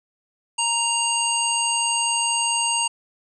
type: harmonic tone with a mistuned harmonic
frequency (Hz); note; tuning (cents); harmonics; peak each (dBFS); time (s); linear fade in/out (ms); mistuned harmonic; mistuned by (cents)
932.3; A#5; 0; 1 / 3 / 5 / 7 / 9; -25 / -24 / -32 / -30 / -24; 0.58-2.88; 10; 7; +29
effects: none